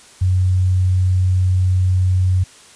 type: tone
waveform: sine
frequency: 92.3 Hz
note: F#2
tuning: 4 cents flat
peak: -12 dBFS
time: 0.21-2.44 s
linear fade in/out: 10 ms
effects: white hiss -44 dBFS RMS until 2.75 s + resampled to 22050 Hz